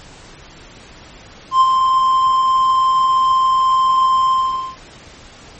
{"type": "tone with ADSR envelope", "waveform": "triangle", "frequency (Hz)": 1046.5, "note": "C6", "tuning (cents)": 0, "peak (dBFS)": -4, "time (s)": [1.51, 4.77], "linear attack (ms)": 99, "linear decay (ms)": 34, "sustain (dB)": -5, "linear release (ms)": 480, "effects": ["pink hiss -40 dBFS RMS until 5.59 s", "MP3 32 kbps"]}